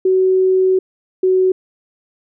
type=tone pair in turn; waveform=sine; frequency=375.1 / 373.2 Hz; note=F#4 / F#4; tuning=+24 / +15 cents; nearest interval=unison; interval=9 cents; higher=first; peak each=-10 dBFS; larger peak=neither; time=0.05-0.79 / 1.23-1.52 s; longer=first; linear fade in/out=5 ms; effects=none